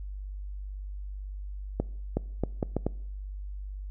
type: accelerating click train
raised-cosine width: 2 ms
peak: -13 dBFS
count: 6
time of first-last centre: 1.8-2.866 s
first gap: 370 ms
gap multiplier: 0.72
effects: noise-tail reverb RT60 0.7 s tail -23 dB re dry + added 49 Hz sine -35 dBFS peak until 3.9 s